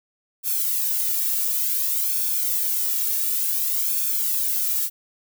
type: noise with flanger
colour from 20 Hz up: violet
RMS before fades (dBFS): -23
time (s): 0.43-4.9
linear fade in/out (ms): 50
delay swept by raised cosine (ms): 1 to 2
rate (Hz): 0.56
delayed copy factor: -0.85
effects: none